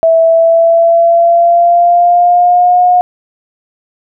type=tone with pitch glide; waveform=sine; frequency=656 to 719.5 Hz; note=E5 to F#5; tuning=-9 to -49 cents; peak=-4 dBFS; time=0.03-3.01 s; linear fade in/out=0 ms; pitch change=+160 cents; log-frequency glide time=0.21-2.82 s; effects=none